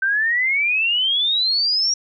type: exponential sweep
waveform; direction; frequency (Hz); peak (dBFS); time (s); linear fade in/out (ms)
sine; up; 1536 to 5700; -16; 0.02-1.94; 5
effects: none